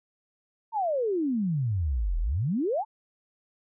sine exponential two-way sweep, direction down then up, 932.3 to 38.01 to 932.3 Hz, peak -24 dBFS, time 0.72-2.85 s, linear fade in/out 50 ms, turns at 2.19 s, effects none

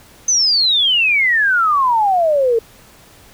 sine exponential sweep, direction down, 6272 to 443.3 Hz, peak -11 dBFS, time 0.28-2.59 s, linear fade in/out 5 ms, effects pink hiss -45 dBFS RMS until 3.33 s

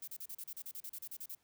violet noise bursts, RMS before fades -45 dBFS, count 15, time 0.02-1.35 s, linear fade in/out 5 ms, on 56 ms, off 35 ms, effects pink hiss -75 dBFS RMS until 1.43 s + high-pass 80 Hz 12 dB/octave

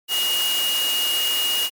sine tone in noise, 2867 Hz, F7, 45 cents sharp, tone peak -20 dBFS, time 0.08-1.7 s, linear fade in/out 50 ms, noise white, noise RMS -26 dBFS, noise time 0.08-1.7 s, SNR +3 dB, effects high-pass 300 Hz 12 dB/octave + MP3 96 kbps

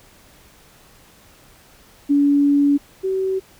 sine tone pair in turn, 285.2 / 380.7 Hz, C#4 / F#4, +49 / +49 cents, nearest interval perfect fourth, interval 500 cents, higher second, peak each -12 / -18 dBFS, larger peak first, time 2.09-2.78 / 3.03-3.4 s, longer first, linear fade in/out 20 ms, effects pink hiss -50 dBFS RMS until 3.59 s

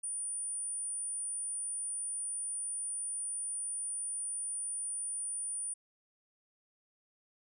sine tone, 9397 Hz, D9, in tune, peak -35 dBFS, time 0.03-5.74 s, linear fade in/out 10 ms, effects none

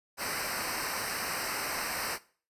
pink noise with comb filter, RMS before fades -34 dBFS, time 0.17-2.19 s, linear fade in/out 50 ms, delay 0.29 ms, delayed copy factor -0.9, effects noise-tail reverb RT60 0.4 s tail -18 dB re dry + resampled to 32000 Hz

